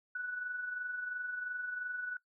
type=tone with amplitude modulation; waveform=sine; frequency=1480 Hz; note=F#6; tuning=in tune; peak=-34 dBFS; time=0.15-2.17 s; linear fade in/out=5 ms; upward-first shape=sine; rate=22.9 Hz; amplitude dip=45%; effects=noise-tail reverb RT60 0.1 s tail -19 dB re dry